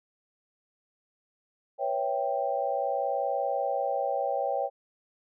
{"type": "chord", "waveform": "sine", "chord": "C# half-diminished seventh", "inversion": "third", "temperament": "equal", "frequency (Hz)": [493.9, 554.4, 659.3, 784], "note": ["B4", "C#5", "E5", "G5"], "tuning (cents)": [0, 0, 0, 0], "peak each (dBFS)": [-35, -30, -34, -30], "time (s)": [1.78, 4.7], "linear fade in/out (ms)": 50, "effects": []}